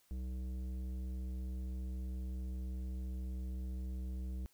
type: tone with tanh clipping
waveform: triangle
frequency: 63.2 Hz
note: B1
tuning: 41 cents sharp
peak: -40 dBFS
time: 0.11-4.46 s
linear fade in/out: 0 ms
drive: 16 dB
effects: white hiss -71 dBFS RMS until 4.53 s